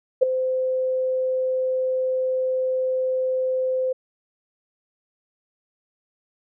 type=tone with ADSR envelope; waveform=sine; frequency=516 Hz; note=C5; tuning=24 cents flat; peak=-9 dBFS; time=0.21-3.93 s; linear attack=19 ms; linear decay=8 ms; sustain=-11 dB; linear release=10 ms; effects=none